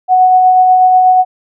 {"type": "tone with tremolo", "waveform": "sine", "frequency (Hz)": 740, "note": "F#5", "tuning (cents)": 0, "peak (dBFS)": -3, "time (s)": [0.08, 1.25], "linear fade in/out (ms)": 50, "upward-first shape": "sine", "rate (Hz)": 8.2, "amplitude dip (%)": 25, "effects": []}